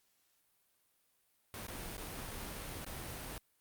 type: noise with dropouts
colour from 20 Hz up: pink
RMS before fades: -44 dBFS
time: 1.54-3.38 s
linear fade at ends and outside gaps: 1 ms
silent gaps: 1.668-1.682 / 1.969-1.979 / 2.847-2.864 s
effects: white hiss -75 dBFS RMS until 3.6 s + Opus 48 kbps